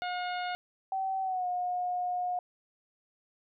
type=harmonic tone; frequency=719 Hz; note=F#5; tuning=50 cents flat; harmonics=1 / 2 / 3 / 4 / 5 / 6; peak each=-33 / -39 / -43 / -45 / -47 / -49 dBFS; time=0.02-0.55 s; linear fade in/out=0 ms
type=tone with pitch glide; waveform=sine; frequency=767 to 719.8 Hz; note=G5 to F#5; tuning=-38 to -48 cents; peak=-29 dBFS; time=0.92-2.39 s; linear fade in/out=2 ms; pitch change=-110 cents; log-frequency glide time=1.22-1.47 s
effects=none